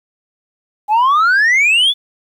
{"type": "exponential sweep", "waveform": "sine", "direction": "up", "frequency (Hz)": [817, 3535], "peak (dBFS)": -6, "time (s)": [0.88, 1.94], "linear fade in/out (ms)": 50, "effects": ["tanh soft clip ceiling -8 dBFS", "8-bit"]}